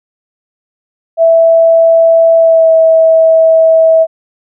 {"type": "tone with pitch glide", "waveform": "sine", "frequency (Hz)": [659.3, 648.3], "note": ["E5", "E5"], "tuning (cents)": [0, -29], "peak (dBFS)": -3, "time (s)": [1.17, 4.07], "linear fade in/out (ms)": 50, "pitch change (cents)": -29, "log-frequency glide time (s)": [2.37, 2.72], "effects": []}